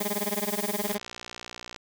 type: noise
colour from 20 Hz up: blue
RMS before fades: -34 dBFS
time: 0-0.95 s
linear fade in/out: 5 ms
type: tone with tremolo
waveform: 15% pulse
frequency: 206 Hz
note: G#3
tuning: 14 cents flat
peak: -19 dBFS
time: 0-0.99 s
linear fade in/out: 10 ms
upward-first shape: sine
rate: 19 Hz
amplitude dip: 100%
type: click train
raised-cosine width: 0.2 ms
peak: -21 dBFS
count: 54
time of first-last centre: 0.88-1.762 s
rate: 60.1 Hz
effects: none